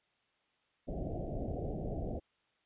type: low-pass noise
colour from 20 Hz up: pink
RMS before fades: -38 dBFS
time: 0.87-2.2 s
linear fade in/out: 20 ms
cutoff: 740 Hz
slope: 96 dB/octave
effects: white hiss -75 dBFS RMS until 2.65 s + resampled to 8000 Hz